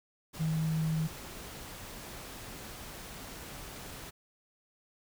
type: tone in noise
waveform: sine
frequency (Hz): 159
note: D#3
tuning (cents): +38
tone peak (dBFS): -28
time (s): 0.39-1.08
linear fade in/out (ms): 20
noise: pink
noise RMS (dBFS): -45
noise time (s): 0.33-4.11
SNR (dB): +14
effects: none